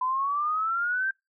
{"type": "exponential sweep", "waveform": "sine", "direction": "up", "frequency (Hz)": [1004, 1583], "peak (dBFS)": -24, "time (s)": [0.01, 1.11], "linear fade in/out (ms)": 5, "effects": ["noise-tail reverb RT60 0.2 s tail -25 dB re dry"]}